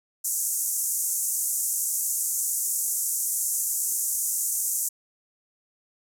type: band-pass noise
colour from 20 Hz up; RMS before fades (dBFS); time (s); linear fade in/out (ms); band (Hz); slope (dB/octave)
pink; -27; 0.24-4.89; 10; 6500 to 14000; 48
effects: none